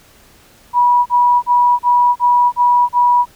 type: tone bursts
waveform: sine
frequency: 973 Hz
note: B5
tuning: 26 cents flat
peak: -8 dBFS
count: 7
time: 0.73-3.256 s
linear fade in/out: 50 ms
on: 330 ms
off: 36 ms
effects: pink hiss -47 dBFS RMS until 3.35 s